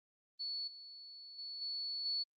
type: tone with level steps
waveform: sine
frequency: 4426 Hz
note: C#8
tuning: 3 cents flat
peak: -38 / -50 / -43 / -38 / -34 dBFS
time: 0.39-2.24 s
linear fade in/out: 20 ms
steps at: 0.67 / 1.38 / 1.61 / 2.05 s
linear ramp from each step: 10 ms
effects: Opus 32 kbps